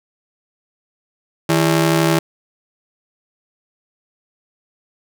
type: ring-modulated tone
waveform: sawtooth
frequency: 246.9 Hz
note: B3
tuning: in tune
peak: -6 dBFS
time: 1.49-2.19 s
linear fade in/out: 5 ms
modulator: 87.4 Hz
effects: none